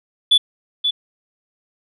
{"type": "tone with echo", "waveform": "sine", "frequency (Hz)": 3456, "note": "A7", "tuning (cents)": -32, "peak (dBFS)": -7, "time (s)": [0.31, 0.38], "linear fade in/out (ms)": 10, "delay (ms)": 530, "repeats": 1, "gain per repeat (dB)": -8, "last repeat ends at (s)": 0.91, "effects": ["tanh soft clip ceiling -7 dBFS"]}